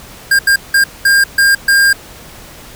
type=tone bursts at uneven times; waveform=square; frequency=1606 Hz; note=G6; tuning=41 cents sharp; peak=-7 dBFS; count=6; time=0.31-0.39 / 0.47-0.56 / 0.74-0.84 / 1.05-1.24 / 1.38-1.55 / 1.68-1.93 s; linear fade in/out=5 ms; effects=pink hiss -35 dBFS RMS until 2.75 s